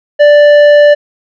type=tone with tanh clipping; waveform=sine; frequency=587.3 Hz; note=D5; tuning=in tune; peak=-3 dBFS; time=0.19-0.95 s; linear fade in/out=20 ms; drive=10 dB; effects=none